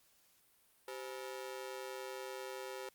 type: ring-modulated tone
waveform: sawtooth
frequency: 453.7 Hz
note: A#4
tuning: 47 cents flat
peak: -36 dBFS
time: 0.88-2.89 s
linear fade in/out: 0 ms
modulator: 65.2 Hz
effects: white hiss -70 dBFS RMS until 2.94 s + Opus 48 kbps